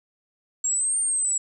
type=exponential two-way sweep; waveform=sine; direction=up then down; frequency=7459 to 8840 to 7700 Hz; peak=-21 dBFS; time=0.64-1.38 s; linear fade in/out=5 ms; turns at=0.99 s; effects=none